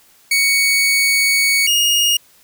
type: tone pair in turn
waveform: sawtooth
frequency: 2231 / 2857 Hz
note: C#7 / F7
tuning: +11 / +39 cents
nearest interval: major third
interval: 428 cents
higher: second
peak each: -9 dBFS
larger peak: neither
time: 0.31-1.67 / 1.67-2.17 s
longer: first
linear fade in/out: 5 ms
effects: white hiss -51 dBFS RMS until 2.43 s